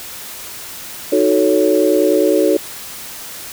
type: chord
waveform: sine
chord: D# half-diminished seventh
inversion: none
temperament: equal with one note detuned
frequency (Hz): 311.1 / 370 / 440 / 558.2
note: D#4 / F#4 / A4 / C#5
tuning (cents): 0 / 0 / 0 / +12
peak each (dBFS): -16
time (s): 1.12-2.57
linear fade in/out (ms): 5
effects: white hiss -31 dBFS RMS until 3.52 s